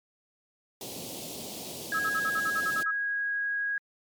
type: band-stop noise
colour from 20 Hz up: pink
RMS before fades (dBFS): -37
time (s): 0.81-2.83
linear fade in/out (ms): 2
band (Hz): 760 to 3000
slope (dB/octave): 24
type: tone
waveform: sine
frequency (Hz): 1648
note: G#6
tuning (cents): -14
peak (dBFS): -27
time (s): 1.92-3.78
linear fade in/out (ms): 2
type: tone bursts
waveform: sine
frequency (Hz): 1295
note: E6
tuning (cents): -31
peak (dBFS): -28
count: 10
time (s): 1.94-2.913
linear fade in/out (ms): 10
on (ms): 55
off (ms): 47
effects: high-pass 200 Hz 12 dB/octave + MP3 96 kbps